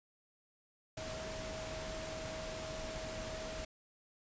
sine tone in noise, 636 Hz, D#5, 38 cents sharp, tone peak -44 dBFS, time 0.97-3.65 s, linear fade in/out 5 ms, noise pink, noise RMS -44 dBFS, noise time 0.97-3.65 s, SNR -3 dB, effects resampled to 16000 Hz

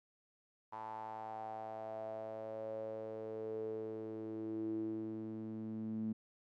sawtooth tone with band-pass filter sweep, 110 Hz, A2, in tune, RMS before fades -43 dBFS, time 0.72-6.13 s, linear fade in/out 10 ms, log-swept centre 930 to 230 Hz, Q 8.1, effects none

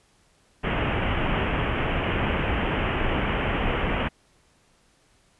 pink low-pass noise, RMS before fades -25 dBFS, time 0.63-4.09 s, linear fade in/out 20 ms, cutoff 3100 Hz, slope 96 dB/octave, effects pink hiss -62 dBFS RMS until 5.39 s + resampled to 24000 Hz

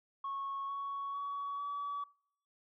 sine tone with pitch steps, 1100 / 1114.1 / 1128.3 / 1142.7 Hz, C#6 / C#6 / C#6 / D6, -14 / +8 / +30 / -48 cents, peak -35 dBFS, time 0.24-2.04 s, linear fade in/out 5 ms, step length 450 ms, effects noise-tail reverb RT60 0.6 s tail -24 dB re dry + tanh soft clip ceiling -33 dBFS

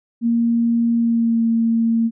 sine tone with pitch glide, 233.1 to 228.6 Hz, A#3 to A#3, 0 to -34 cents, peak -14 dBFS, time 0.21-2.11 s, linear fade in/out 50 ms, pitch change -34 cents, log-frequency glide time 0.95-1.44 s, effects none

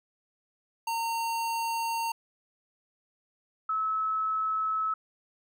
square / sine tone pair in turn, 917 / 1296.8 Hz, A#5 / E6, -29 / -29 cents, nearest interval tritone, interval 600 cents, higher second, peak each -29 / -26 dBFS, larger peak second, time 0.87-2.12 / 3.69-4.94 s, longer neither, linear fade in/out 5 ms, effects none

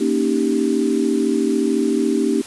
sine chord, Eb dominant seventh, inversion second, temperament equal, 233.1 / 277.2 / 311.1 / 392 Hz, Bb3 / Db4 / Eb4 / G4, 0 / 0 / 0 / 0 cents, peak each -21 dBFS, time 0-2.42 s, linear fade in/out 10 ms, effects white hiss -36 dBFS RMS until 2.46 s + resampled to 24000 Hz

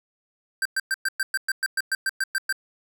square tone bursts, 1568 Hz, G6, in tune, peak -22 dBFS, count 14, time 0.62-2.526 s, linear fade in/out 2 ms, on 34 ms, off 110 ms, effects none

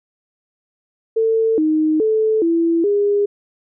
sine tone with pitch steps, 447.7 / 311 / 437 / 333.6 / 407.9 Hz, A4 / D#4 / A4 / E4 / G#4, +30 / -1 / -12 / +21 / -31 cents, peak -13 dBFS, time 1.16-3.26 s, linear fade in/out 10 ms, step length 420 ms, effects none

